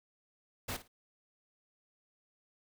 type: noise with echo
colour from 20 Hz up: pink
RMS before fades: -38 dBFS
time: 0.68-0.77 s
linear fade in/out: 10 ms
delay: 55 ms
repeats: 2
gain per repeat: -14 dB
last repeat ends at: 0.88 s
effects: none